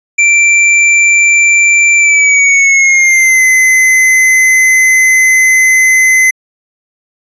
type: tone with pitch glide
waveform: square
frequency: 2349 to 2045 Hz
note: D7 to C7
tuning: 0 to -40 cents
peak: -5 dBFS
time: 0.18-6.31 s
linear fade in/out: 10 ms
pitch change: -240 cents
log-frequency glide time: 1.97-3.43 s
effects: resampled to 22050 Hz